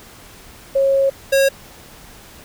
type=tone pair in turn; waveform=sine / square; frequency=545 / 545 Hz; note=C#5 / C#5; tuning=-29 / -29 cents; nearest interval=unison; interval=0 cents; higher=neither; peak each=-12 dBFS; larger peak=neither; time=0.75-1.1 / 1.32-1.49 s; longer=first; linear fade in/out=10 ms; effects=pink hiss -42 dBFS RMS until 2.44 s